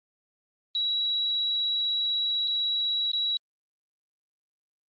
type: tone with dropouts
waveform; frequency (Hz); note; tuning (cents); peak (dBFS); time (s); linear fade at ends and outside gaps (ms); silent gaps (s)
sine; 3892; B7; -26; -24; 0.75-3.37; 1; 2.475-2.479 / 3.116-3.133
effects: Opus 24 kbps